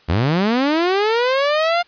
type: linear sweep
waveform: sawtooth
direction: up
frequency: 72.3 to 709 Hz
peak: -11 dBFS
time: 0.08-1.83 s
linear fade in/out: 20 ms
effects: white hiss -52 dBFS RMS until 1.87 s + resampled to 11025 Hz